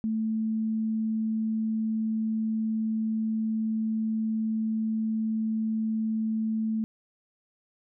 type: tone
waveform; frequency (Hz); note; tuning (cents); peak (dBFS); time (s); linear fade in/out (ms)
sine; 220.3; A3; +2; -25; 0.04-6.84; 0
effects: none